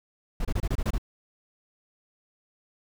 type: noise bursts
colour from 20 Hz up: brown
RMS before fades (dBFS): -26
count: 8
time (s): 0.4-0.982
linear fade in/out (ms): 5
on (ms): 50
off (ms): 26
effects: none